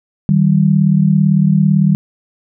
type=tone pair together; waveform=sine; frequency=155.56 / 193.45 Hz; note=D#3 / G3; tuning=0 / -23 cents; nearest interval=major third; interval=377 cents; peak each=-11 dBFS; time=0.29-1.95 s; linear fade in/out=0 ms; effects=none